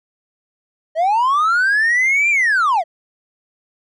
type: linear two-way sweep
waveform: triangle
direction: up then down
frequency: 615 to 2409 to 615 Hz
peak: -10 dBFS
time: 0.95-2.84 s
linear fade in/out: 50 ms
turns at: 2.3 s
effects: tanh soft clip ceiling -7 dBFS + resampled to 24000 Hz